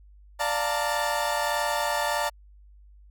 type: chord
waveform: 30% pulse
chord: Bb major seventh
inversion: first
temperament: equal with one note detuned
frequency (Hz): 587.3 / 698.5 / 880 / 921.6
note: D5 / F5 / A5 / Bb5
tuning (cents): 0 / 0 / 0 / -20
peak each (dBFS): -27 / -29 / -27 / -28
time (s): 0.39-2.3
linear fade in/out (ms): 20
effects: added 50 Hz sine -49 dBFS peak until 3.1 s